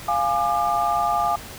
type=chord; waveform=sine; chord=D diminished; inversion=first; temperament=equal with one note detuned; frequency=698.5 / 830.6 / 1197.3 Hz; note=F5 / Ab5 / D6; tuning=0 / 0 / +33 cents; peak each=-23 dBFS; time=0.08-1.36 s; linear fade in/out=5 ms; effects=pink hiss -38 dBFS RMS until 1.58 s